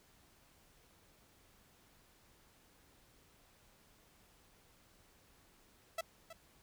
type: tone with echo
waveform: sawtooth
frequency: 659.3 Hz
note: E5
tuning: in tune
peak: -32 dBFS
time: 5.98-6.01 s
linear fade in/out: 5 ms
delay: 320 ms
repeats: 1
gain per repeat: -13 dB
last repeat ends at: 6.33 s
effects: pink hiss -67 dBFS RMS until 6.62 s